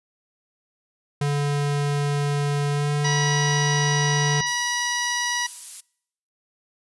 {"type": "tone with pitch glide", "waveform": "square", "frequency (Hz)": [144.1, 146.11], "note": ["D3", "D3"], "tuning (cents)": [-33, -9], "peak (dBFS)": -21, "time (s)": [1.21, 4.41], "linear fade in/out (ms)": 5, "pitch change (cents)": 24, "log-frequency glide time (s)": [2.71, 2.91]}
{"type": "harmonic tone", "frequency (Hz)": 968, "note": "B5", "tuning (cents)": -35, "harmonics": [1, 2, 3, 4, 5, 6], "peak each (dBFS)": [-29, -27, -33, -34, -32, -28], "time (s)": [3.04, 5.47], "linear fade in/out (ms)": 10}
{"type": "noise", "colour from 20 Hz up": "violet", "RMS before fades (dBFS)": -32, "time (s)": [4.46, 5.81], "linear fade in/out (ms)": 10}
{"effects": ["noise-tail reverb RT60 0.7 s tail -24 dB re dry", "resampled to 24000 Hz"]}